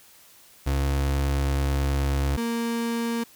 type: tone pair in turn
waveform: 35% pulse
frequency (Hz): 69.3 / 232.5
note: C#2 / A#3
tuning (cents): 0 / -4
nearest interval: octave + major sixth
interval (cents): 2096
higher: second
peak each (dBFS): -20 / -23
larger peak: first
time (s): 0.66-2.37 / 2.37-3.24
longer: first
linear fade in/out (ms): 10
effects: white hiss -53 dBFS RMS until 3.35 s